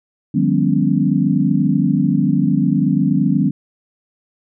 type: tone cluster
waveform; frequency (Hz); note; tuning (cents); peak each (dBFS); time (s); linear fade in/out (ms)
sine; 152.8 / 180.9 / 201.4 / 246.6 / 279.7; D#3 / F#3 / G3 / B3 / C#4; -31 / -39 / +47 / -2 / +16; -19; 0.34-3.51; 10
effects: none